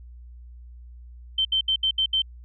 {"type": "tone bursts at uneven times", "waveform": "sine", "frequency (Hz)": 3105, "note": "G7", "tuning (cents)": -17, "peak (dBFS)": -19, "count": 6, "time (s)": [[1.38, 1.45], [1.52, 1.61], [1.68, 1.76], [1.83, 1.91], [1.98, 2.06], [2.13, 2.22]], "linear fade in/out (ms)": 5, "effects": ["added 60 Hz sine -41 dBFS peak until 2.44 s"]}